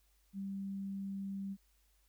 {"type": "tone", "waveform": "sine", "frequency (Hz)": 196, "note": "G3", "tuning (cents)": 0, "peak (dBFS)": -38, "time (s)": [0.33, 1.57], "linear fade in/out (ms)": 50, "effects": ["added 50 Hz sine -70 dBFS peak until 2.08 s", "white hiss -75 dBFS RMS until 2.08 s"]}